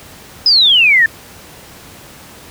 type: exponential sweep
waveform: sine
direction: down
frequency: 5150 to 1746 Hz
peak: -6 dBFS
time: 0.46-1.06 s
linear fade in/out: 2 ms
effects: pink hiss -37 dBFS RMS until 2.5 s + high-pass 60 Hz 12 dB/octave